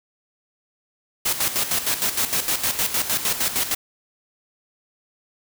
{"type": "noise with tremolo", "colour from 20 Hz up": "white", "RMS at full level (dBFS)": -21, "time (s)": [1.25, 3.75], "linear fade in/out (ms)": 10, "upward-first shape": "square", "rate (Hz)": 6.5, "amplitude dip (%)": 65, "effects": []}